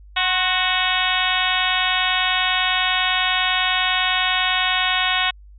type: harmonic tone with a mistuned harmonic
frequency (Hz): 370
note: F#4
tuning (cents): 0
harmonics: 2 / 3 / 4 / 5 / 6 / 7 / 8 / 9 / 10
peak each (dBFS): -26 / -26 / -26 / -26 / -26 / -26 / -26 / -26 / -26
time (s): 0.16-5.31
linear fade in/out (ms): 10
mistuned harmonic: 3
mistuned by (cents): -44
effects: added 50 Hz sine -41 dBFS peak until 5.58 s